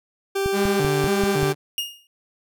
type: tone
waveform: 40% pulse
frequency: 392 Hz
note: G4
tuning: in tune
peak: -20 dBFS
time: 0.35-1.53 s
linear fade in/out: 10 ms
type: click train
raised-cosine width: 5 ms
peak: -15 dBFS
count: 6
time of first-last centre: 0.46-1.431 s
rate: 5.15 Hz
type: tone with vibrato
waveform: sawtooth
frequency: 171.8 Hz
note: F3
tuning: 28 cents flat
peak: -18 dBFS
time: 0.52-1.55 s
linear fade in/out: 50 ms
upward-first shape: square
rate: 1.8 Hz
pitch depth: 280 cents each way
type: tone with exponential decay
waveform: 40% pulse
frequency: 2844 Hz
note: F7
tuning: 31 cents sharp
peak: -19 dBFS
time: 1.78-2.07 s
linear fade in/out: 1 ms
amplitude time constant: 61 ms
effects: none